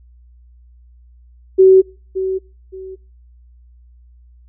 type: tone with echo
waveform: sine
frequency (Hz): 378.8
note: F#4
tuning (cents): +41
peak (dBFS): -4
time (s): 1.58-1.82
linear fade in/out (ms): 20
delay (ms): 570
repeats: 2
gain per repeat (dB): -12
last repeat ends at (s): 2.96
effects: noise-tail reverb RT60 0.4 s tail -26 dB re dry + added 60 Hz sine -43 dBFS peak until 4.48 s